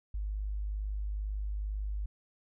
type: tone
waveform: sine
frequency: 51.1 Hz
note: G#1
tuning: 27 cents flat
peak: -32 dBFS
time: 0.14-2.06 s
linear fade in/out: 5 ms
effects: none